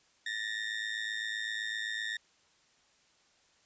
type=ring-modulated tone; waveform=30% pulse; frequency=1826 Hz; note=A#6; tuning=36 cents flat; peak=-28 dBFS; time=0.26-2.17 s; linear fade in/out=5 ms; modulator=53.9 Hz; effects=white hiss -67 dBFS RMS until 3.65 s + resampled to 16000 Hz